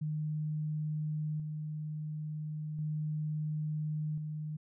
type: tone with tremolo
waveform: sine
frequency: 153 Hz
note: D#3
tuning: 29 cents flat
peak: -32 dBFS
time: 0.01-4.57 s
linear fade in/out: 10 ms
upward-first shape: square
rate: 0.36 Hz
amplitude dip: 35%
effects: none